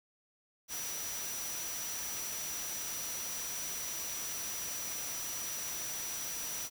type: tone in noise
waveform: sine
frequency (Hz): 5860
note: F#8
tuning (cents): -18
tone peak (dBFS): -40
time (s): 0.68-6.7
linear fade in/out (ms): 50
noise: white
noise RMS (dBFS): -41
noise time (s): 0.68-6.7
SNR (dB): -2
effects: none